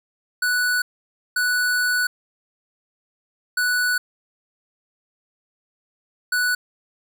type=tone bursts at uneven times; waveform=square; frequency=1480 Hz; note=F#6; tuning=in tune; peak=-19 dBFS; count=4; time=0.42-0.82 / 1.36-2.07 / 3.57-3.98 / 6.32-6.55 s; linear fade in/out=5 ms; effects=none